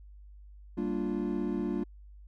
triangle chord, G minor seventh, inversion none, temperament equal, 196 / 233.1 / 293.7 / 349.2 Hz, G3 / Bb3 / D4 / F4, 0 / 0 / 0 / 0 cents, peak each -33 dBFS, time 0.77-1.84 s, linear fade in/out 10 ms
click, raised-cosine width 5 ms, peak -33 dBFS, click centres 1.593 s
effects added 50 Hz sine -48 dBFS peak until 2.27 s

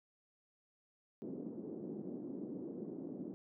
white band-pass noise, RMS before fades -45 dBFS, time 1.22-3.34 s, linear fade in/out 0 ms, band 200 to 340 Hz, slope 24 dB/octave, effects none

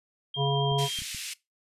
sine tone with vibrato, 3193 Hz, G7, 31 cents sharp, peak -31 dBFS, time 0.34-1 s, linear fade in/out 5 ms, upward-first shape sine, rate 7.6 Hz, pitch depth 8 cents each way
harmonic tone, 139.5 Hz, C#3, 11 cents sharp, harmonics 1 / 3 / 5 / 7, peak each -25 / -30 / -32 / -33 dBFS, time 0.36-0.89 s, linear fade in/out 50 ms
clicks, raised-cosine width 5 ms, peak -32 dBFS, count 4, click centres 0.719 / 0.989 / 1.02 / 1.147 s
pink band-pass noise, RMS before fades -37 dBFS, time 0.78-1.34 s, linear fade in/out 10 ms, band 2300 to 11000 Hz, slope 24 dB/octave
effects noise-tail reverb RT60 0.2 s tail -20 dB re dry + resampled to 32000 Hz

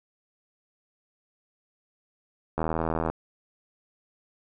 click train, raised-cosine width 1 ms, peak -13 dBFS, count 43, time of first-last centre 2.58-3.1 s, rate 80.8 Hz, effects none

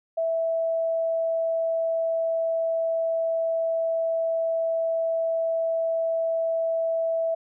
sine tone, 657 Hz, E5, 6 cents flat, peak -22 dBFS, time 0.17-7.35 s, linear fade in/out 10 ms, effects none

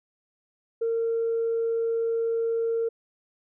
sine tone, 458.1 Hz, A#4, 30 cents flat, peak -22 dBFS, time 0.81-2.89 s, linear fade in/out 10 ms, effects tanh soft clip ceiling -19 dBFS

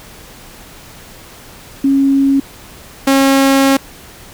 sine / sawtooth tone pair in turn, 274.2 / 271.8 Hz, C#4 / C#4, -19 / -34 cents, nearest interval unison, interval 15 cents, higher first, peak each -8 / -4 dBFS, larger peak second, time 1.84-2.4 / 3.07-3.77 s, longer second, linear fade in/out 5 ms, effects pink hiss -37 dBFS RMS until 4.33 s

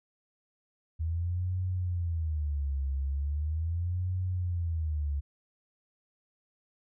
sine tone with vibrato, 79.1 Hz, D#2, 29 cents sharp, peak -28 dBFS, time 0.99-5.21 s, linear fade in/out 20 ms, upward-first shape sine, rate 0.39 Hz, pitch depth 260 cents each way, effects none

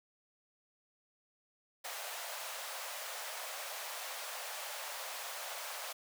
pink high-pass noise, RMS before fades -43 dBFS, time 1.84-5.93 s, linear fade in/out 10 ms, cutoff 540 Hz, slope 48 dB/octave, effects none

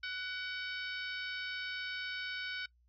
harmonic tone with a mistuned harmonic, 756 Hz, F#5, 37 cents sharp, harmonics 2 / 3 / 4 / 5 / 6 / 7, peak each -40 / -44 / -46 / -48 / -50 / -51 dBFS, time 0.03-2.66 s, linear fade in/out 5 ms, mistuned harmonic 2, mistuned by -33 cents, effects noise-tail reverb RT60 0.1 s tail -21 dB re dry + added 60 Hz sine -66 dBFS peak until 2.88 s

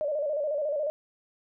sine tone with vibrato, 591 Hz, D5, 11 cents sharp, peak -26 dBFS, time 0.01-0.9 s, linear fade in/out 0 ms, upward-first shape square, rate 14 Hz, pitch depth 72 cents each way, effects none

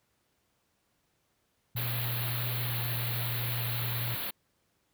sine tone with pitch glide, 119.4 to 118.03 Hz, A#2 to A#2, +42 to +22 cents, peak -32 dBFS, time 1.75-4.15 s, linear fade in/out 5 ms, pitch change -20 cents, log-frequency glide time 2.6-3.31 s
white band-stop noise, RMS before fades -35 dBFS, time 1.76-4.31 s, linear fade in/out 10 ms, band 4400 to 11000 Hz, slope 96 dB/octave
effects pink hiss -74 dBFS RMS until 4.93 s + high-pass 60 Hz 12 dB/octave

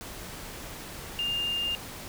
sine tone in noise, 2808 Hz, F7, 9 cents sharp, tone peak -27 dBFS, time 1.19-1.75 s, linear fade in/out 0 ms, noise pink, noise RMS -41 dBFS, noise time 0.01-2.08 s, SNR +11 dB, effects none

